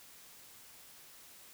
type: silence
effects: white hiss -56 dBFS RMS until 1.53 s